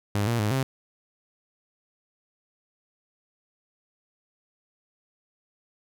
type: tone with pitch steps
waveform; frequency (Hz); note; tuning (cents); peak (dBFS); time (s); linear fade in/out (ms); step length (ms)
sawtooth; 102.3 / 117.5 / 105.4 / 133.1; G#2 / A#2 / G#2 / C3; -26 / +14 / +26 / +30; -19; 0.15-0.63; 0; 120
effects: none